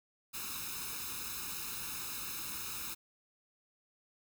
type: noise with comb filter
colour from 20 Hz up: white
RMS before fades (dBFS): -41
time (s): 0.33-2.95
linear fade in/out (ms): 20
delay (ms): 0.77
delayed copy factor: +0.85
effects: none